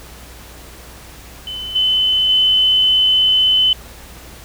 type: tone with level steps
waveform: sine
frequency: 3032 Hz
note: F#7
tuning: 42 cents sharp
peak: -24 / -12 / -10 dBFS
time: 1.47-3.73 s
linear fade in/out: 2 ms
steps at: 1.75 / 2.29 s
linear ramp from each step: 10 ms
effects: added 60 Hz sine -39 dBFS peak until 4.44 s + pink hiss -39 dBFS RMS until 4.44 s